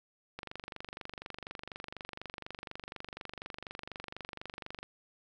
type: click train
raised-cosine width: 0.3 ms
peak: -25 dBFS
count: 108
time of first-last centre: 0.39-4.83 s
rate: 24.1 Hz
effects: none